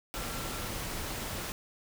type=tone in noise; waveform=sine; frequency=1358 Hz; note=F6; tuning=49 cents flat; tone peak=-47 dBFS; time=0.15-0.68 s; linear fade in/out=0 ms; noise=pink; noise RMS=-37 dBFS; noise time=0.14-1.52 s; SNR=-13 dB; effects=none